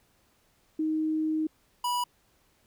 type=tone pair in turn; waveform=sine / square; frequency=313 / 977.8 Hz; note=D#4 / B5; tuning=+10 / -18 cents; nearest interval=octave + minor sixth; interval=1972 cents; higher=second; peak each=-25 / -27 dBFS; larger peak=first; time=0.79-1.47 / 1.84-2.04 s; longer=first; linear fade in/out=5 ms; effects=pink hiss -67 dBFS RMS until 2.66 s